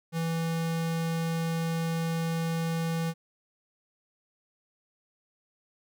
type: tone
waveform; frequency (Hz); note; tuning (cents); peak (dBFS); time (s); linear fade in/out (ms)
square; 164.81; E3; 0; -28; 0.12-3.14; 50
effects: none